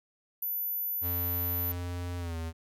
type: tone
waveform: sine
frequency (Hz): 14000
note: A9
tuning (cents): -10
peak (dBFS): -30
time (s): 0.42-1.72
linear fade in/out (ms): 5
type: tone with pitch glide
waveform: square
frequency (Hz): 88.2 to 81.82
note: F2 to E2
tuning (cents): +18 to -12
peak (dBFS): -34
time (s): 1.01-2.53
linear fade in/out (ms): 50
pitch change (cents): -130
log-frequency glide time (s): 2.18-2.37
effects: none